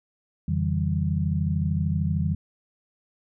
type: tone cluster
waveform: sine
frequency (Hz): 86.5 / 139.2 / 159.4 / 192.5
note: F2 / C#3 / D#3 / G3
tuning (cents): -16 / +8 / +42 / -31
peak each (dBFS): -26 / -30 / -26 / -29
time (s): 0.48-2.35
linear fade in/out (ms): 5
effects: none